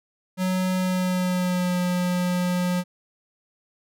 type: tone with pitch glide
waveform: square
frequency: 185 to 179.32 Hz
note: F#3 to F3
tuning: 0 to +46 cents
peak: -22 dBFS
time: 0.37-2.84 s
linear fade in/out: 50 ms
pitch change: -54 cents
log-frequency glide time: 0.76-1.78 s
effects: none